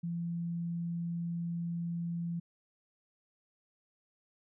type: tone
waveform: sine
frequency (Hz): 170.1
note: F3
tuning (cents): -45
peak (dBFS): -33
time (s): 0.03-2.4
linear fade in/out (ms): 10
effects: none